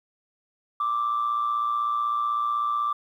sine tone with amplitude modulation, 1174.7 Hz, D6, in tune, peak -19 dBFS, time 0.8-2.93 s, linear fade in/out 5 ms, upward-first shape sine, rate 116 Hz, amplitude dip 55%, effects tanh soft clip ceiling -18 dBFS + 10-bit

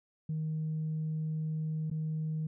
sine tone with dropouts, 156.6 Hz, D#3, 11 cents sharp, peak -30 dBFS, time 0.29-2.47 s, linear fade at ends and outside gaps 5 ms, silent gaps 1.901-1.912 s, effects tanh soft clip ceiling -28 dBFS

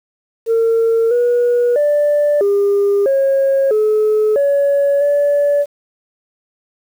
sine tone with pitch steps, 455.6 / 483.2 / 587 / 402.9 / 544 / 428.9 / 564 / 576 Hz, A#4 / B4 / D5 / G4 / C#5 / A4 / C#5 / D5, -40 / -38 / -1 / +48 / -33 / -44 / +30 / -34 cents, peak -9 dBFS, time 0.46-5.66 s, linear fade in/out 50 ms, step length 650 ms, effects tanh soft clip ceiling -8 dBFS + 7-bit

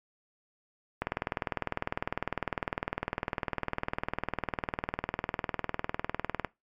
click train, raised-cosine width 0.5 ms, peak -14 dBFS, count 109, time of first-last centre 1.02-6.447 s, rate 19.9 Hz, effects noise-tail reverb RT60 0.2 s tail -21 dB re dry + MP3 96 kbps

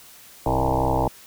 sine tone with frequency modulation, 463.7 Hz, A#4, 9 cents flat, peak -18 dBFS, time 0.46-1.08 s, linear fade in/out 2 ms, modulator 63.9 Hz, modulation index 7.4, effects white hiss -47 dBFS RMS until 1.26 s

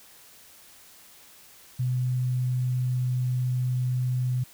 sine tone, 126.1 Hz, B2, 36 cents sharp, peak -23 dBFS, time 1.79-4.44 s, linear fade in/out 10 ms, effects white hiss -52 dBFS RMS until 4.53 s

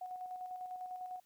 sine tone with tremolo, 734 Hz, F#5, 14 cents flat, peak -40 dBFS, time 0.01-1.2 s, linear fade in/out 5 ms, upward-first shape square, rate 10 Hz, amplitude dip 40%, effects white hiss -73 dBFS RMS until 1.25 s

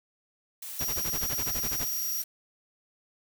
blue noise, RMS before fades -39 dBFS, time 0.62-2.24 s, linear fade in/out 5 ms
5% pulse tone, 5710 Hz, F8, 37 cents sharp, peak -24 dBFS, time 0.79-2.22 s, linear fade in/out 2 ms
pink noise with tremolo, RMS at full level -34 dBFS, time 0.8-1.88 s, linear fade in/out 5 ms, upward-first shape sine, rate 12 Hz, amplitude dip 100%
effects none

